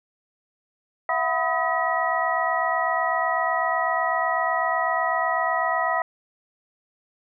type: tone cluster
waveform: sine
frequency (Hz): 666 / 734 / 998 / 1266 / 1926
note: E5 / F#5 / B5 / D#6 / B6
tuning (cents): +18 / -14 / +18 / +30 / -44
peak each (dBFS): -27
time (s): 1.09-6.02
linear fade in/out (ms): 2
effects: none